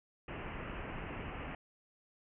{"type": "low-pass noise", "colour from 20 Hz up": "pink", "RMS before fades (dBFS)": -43, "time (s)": [0.28, 1.55], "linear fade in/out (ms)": 2, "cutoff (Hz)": 2900, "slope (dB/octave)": 96, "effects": []}